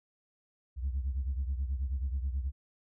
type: beating tone pair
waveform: sine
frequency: 65.1 / 74.4 Hz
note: C2 / D2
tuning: -8 / +23 cents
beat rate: 9.3 Hz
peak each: -30 / -35 dBFS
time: 0.76-2.52 s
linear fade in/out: 50 ms
effects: tanh soft clip ceiling -26 dBFS